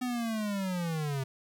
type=linear sweep; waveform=square; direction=down; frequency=253.7 to 130.81 Hz; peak=-31 dBFS; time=0.01-1.24 s; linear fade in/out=10 ms; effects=12-bit